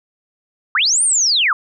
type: linear two-way sweep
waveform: sine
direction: up then down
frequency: 1075 to 9330 to 1075 Hz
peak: -12 dBFS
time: 0.75-1.53 s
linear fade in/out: 2 ms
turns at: 1.03 s
effects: none